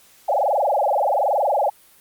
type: tone with frequency modulation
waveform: sine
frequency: 698.5 Hz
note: F5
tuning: in tune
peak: -16 dBFS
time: 0.28-1.7 s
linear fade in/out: 10 ms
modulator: 21.2 Hz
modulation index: 7.3
effects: white hiss -52 dBFS RMS until 2 s + Opus 48 kbps